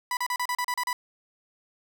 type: tone bursts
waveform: 30% pulse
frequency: 987.8 Hz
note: B5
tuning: in tune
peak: -23 dBFS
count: 9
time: 0.11-0.93 s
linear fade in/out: 2 ms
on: 60 ms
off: 35 ms
effects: none